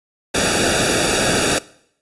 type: noise with comb filter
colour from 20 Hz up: pink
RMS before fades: -17 dBFS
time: 0.34-1.59 s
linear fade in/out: 10 ms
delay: 0.96 ms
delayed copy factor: -0.9
effects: noise-tail reverb RT60 0.7 s tail -21 dB re dry + resampled to 24000 Hz